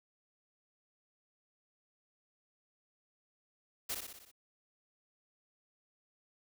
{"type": "noise with echo", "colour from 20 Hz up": "white", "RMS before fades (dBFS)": -37, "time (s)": [3.89, 3.95], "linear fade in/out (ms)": 10, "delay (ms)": 61, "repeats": 6, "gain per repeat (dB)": -4, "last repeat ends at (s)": 4.316, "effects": []}